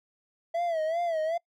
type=tone with vibrato; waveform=triangle; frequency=659.3 Hz; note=E5; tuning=in tune; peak=-24 dBFS; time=0.54-1.38 s; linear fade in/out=10 ms; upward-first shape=sine; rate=2.6 Hz; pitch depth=100 cents each way; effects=noise-tail reverb RT60 0.1 s tail -24 dB re dry